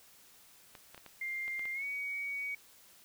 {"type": "clicks", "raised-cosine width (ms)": 0.3, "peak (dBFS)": -33, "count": 7, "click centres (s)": [0.752, 0.946, 0.978, 1.063, 1.48, 1.594, 1.655]}
{"type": "tone with pitch glide", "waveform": "sine", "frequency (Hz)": [2100, 2251], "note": ["C7", "C#7"], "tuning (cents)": [6, 26], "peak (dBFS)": -35, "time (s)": [1.21, 2.55], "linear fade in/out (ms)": 5, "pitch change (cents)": 120, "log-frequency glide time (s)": [1.73, 1.85]}
{"effects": ["white hiss -60 dBFS RMS until 3.04 s"]}